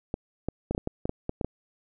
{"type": "clicks", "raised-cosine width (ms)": 2, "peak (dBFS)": -15, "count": 11, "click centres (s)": [0.141, 0.486, 0.71, 0.749, 0.779, 0.874, 1.055, 1.094, 1.294, 1.412, 1.446], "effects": []}